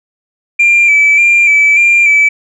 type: tone with vibrato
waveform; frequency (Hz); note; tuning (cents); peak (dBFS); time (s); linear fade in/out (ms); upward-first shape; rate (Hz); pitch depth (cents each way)
sine; 2346; D7; -2; -3; 0.59-2.29; 10; square; 1.7; 30
effects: tanh soft clip ceiling -2 dBFS